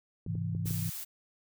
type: clicks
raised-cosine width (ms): 3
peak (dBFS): -30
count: 5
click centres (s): 0.264 / 0.353 / 0.55 / 0.658 / 0.708
type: chord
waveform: sine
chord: Ab augmented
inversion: none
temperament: equal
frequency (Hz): 103.83 / 130.81 / 164.81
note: Ab2 / C3 / E3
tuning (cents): 0 / 0 / 0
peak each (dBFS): -34 / -39 / -34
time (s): 0.27-0.9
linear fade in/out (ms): 10
type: noise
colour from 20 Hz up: blue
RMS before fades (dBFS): -40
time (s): 0.65-1.05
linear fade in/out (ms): 20
effects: none